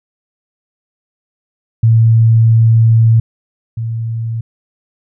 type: tone pair in turn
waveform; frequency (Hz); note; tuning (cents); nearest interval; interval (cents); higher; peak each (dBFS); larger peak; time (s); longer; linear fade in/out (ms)
sine; 113.4 / 113.96; A#2 / A#2; -47 / -39; unison; 8; second; -5 / -16; first; 1.83-3.2 / 3.77-4.41; first; 5
effects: none